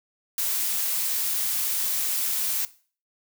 blue noise, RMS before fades -26 dBFS, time 0.38-2.65 s, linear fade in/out 2 ms, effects noise-tail reverb RT60 0.4 s tail -17 dB re dry

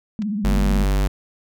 sine tone with vibrato, 207.7 Hz, G#3, in tune, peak -21 dBFS, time 0.19-0.84 s, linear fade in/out 0 ms, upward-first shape triangle, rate 16 Hz, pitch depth 140 cents each way
clicks, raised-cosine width 0.2 ms, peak -24 dBFS, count 2, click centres 0.22 / 0.223 s
square tone, 49.07 Hz, G1, 2 cents sharp, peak -17 dBFS, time 0.44-1.08 s, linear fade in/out 10 ms
effects none

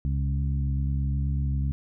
harmonic tone with a mistuned harmonic, 69.3 Hz, C#2, in tune, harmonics 1 / 2 / 3 / 4, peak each -25 / -28 / -37 / -42 dBFS, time 0.05-1.72 s, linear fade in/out 0 ms, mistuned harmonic 2, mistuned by -15 cents, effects none

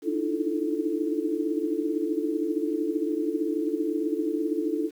sine tone cluster, 296 / 308.9 / 324.2 / 342.2 / 437.1 Hz, D4 / D#4 / E4 / F4 / A4, +14 / -12 / -29 / -35 / -11 cents, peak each -31 dBFS, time 0.02-4.91 s, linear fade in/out 50 ms, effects 9-bit

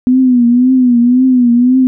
sine tone with vibrato, 248.4 Hz, B3, 10 cents sharp, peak -5 dBFS, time 0.07-1.87 s, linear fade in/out 0 ms, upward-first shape triangle, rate 1.9 Hz, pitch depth 97 cents each way, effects none

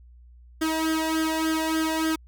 sawtooth tone with flanger, 318.9 Hz, D#4, 43 cents sharp, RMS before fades -25 dBFS, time 0.61-2.16 s, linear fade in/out 10 ms, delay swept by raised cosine 0.6 to 1.13 ms, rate 3.4 Hz, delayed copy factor +0.9, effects added 60 Hz sine -47 dBFS peak until 2.27 s

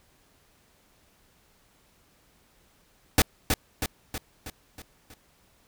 pink noise with echo, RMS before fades -18 dBFS, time 3.18-3.22 s, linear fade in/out 2 ms, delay 320 ms, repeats 6, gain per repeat -5 dB, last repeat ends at 5.14 s, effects pink hiss -63 dBFS RMS until 5.67 s

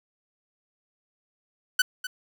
sawtooth tone with echo, 1499 Hz, F#6, 22 cents sharp, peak -14 dBFS, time 1.79-1.82 s, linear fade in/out 5 ms, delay 250 ms, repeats 1, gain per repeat -13 dB, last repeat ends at 2.07 s, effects none

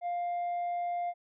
sine tone with tanh clipping, 701 Hz, F5, 6 cents sharp, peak -31 dBFS, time 0.01-1.14 s, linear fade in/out 50 ms, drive 2 dB, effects none

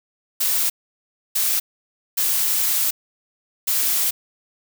blue noise bursts at uneven times, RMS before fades -20 dBFS, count 4, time 0.4-0.7 / 1.35-1.6 / 2.17-2.91 / 3.67-4.11 s, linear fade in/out 10 ms, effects none

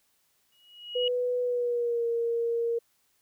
sine tone with exponential growth, 2901 Hz, F#7, 35 cents flat, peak -25 dBFS, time 0.52-1.08 s, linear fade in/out 2 ms, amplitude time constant 120 ms
sine tone with pitch glide, 493.9 to 466.2 Hz, B4 to A#4, 0 to 0 cents, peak -25 dBFS, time 0.95-2.79 s, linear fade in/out 10 ms, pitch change -100 cents, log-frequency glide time 1.42-2.06 s
effects white hiss -70 dBFS RMS until 3.21 s

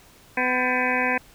harmonic tone with a mistuned harmonic, 251.6 Hz, B3, 32 cents sharp, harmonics 1 / 2 / 3 / 4 / 6 / 7 / 8 / 9 / 10, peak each -29 / -29 / -29 / -29 / -29 / -29 / -29 / -29 / -29 dBFS, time 0.37-1.18 s, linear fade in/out 5 ms, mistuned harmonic 6, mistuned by +76 cents, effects pink hiss -52 dBFS RMS until 1.34 s

